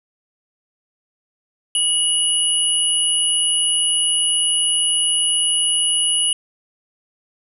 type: tone pair together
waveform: sine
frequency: 2918 / 9815 Hz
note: F#7 / D#9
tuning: -25 / -25 cents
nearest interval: octave + major sixth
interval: 2100 cents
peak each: -18 dBFS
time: 1.75-6.33 s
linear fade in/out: 2 ms
effects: none